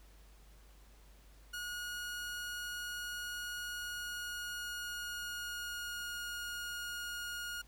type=tone with pitch glide; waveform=sawtooth; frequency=1445 to 1432.5 Hz; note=F#6 to F6; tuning=-41 to +44 cents; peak=-36 dBFS; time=1.53-7.62 s; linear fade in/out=10 ms; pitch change=-15 cents; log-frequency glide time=3.69-6.16 s; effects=added 50 Hz sine -57 dBFS peak until 7.67 s + pink hiss -65 dBFS RMS until 7.67 s